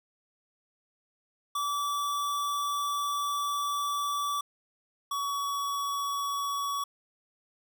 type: tone pair in turn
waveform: square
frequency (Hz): 1154 / 1128.9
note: D6 / C#6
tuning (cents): -31 / +31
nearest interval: unison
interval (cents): 38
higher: first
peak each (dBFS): -29 / -30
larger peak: first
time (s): 1.55-4.41 / 5.11-6.84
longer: first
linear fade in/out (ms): 5
effects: none